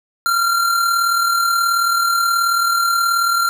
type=tone with amplitude modulation; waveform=square; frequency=1378 Hz; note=F6; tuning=24 cents flat; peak=-13 dBFS; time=0.26-3.49 s; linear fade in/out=0 ms; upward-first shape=sine; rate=38.6 Hz; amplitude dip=40%; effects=none